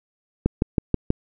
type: click train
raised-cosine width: 3 ms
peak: -5 dBFS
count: 5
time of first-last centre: 0.46-1.104 s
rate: 6.21 Hz
effects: none